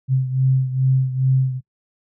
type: beating tone pair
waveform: sine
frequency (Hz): 130.81 / 133.21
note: C3 / C3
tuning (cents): 0 / +31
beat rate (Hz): 2.4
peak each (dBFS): -16 / -21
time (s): 0.08-1.61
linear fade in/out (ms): 50
effects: noise-tail reverb RT60 0.1 s tail -23 dB re dry